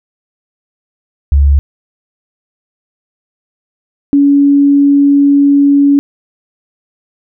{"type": "tone pair in turn", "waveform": "sine", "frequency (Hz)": [70.5, 282.7], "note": ["C#2", "C#4"], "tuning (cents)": [30, 34], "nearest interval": "2 octaves", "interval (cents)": 2404, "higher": "second", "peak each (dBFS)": -4, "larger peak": "neither", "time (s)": [[1.32, 1.59], [4.13, 5.99]], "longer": "second", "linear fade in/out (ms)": 0, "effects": []}